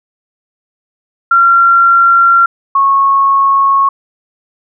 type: tone pair in turn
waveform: sine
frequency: 1373 / 1098.2 Hz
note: F6 / C#6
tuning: -30 / -17 cents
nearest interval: major third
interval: 387 cents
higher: first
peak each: -4 / -6 dBFS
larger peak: first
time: 1.31-2.46 / 2.75-3.89 s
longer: first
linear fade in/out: 5 ms
effects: none